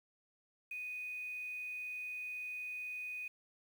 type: tone with quantisation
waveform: sine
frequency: 2489 Hz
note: D#7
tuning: in tune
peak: -40 dBFS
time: 0.71-3.28 s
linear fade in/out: 5 ms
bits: 10
effects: none